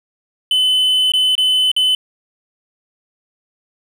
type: tone with dropouts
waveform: triangle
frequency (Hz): 3026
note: F#7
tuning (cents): +38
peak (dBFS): -10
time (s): 0.51-1.95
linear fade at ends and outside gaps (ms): 2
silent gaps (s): 1.12-1.136 / 1.353-1.379 / 1.716-1.764
effects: none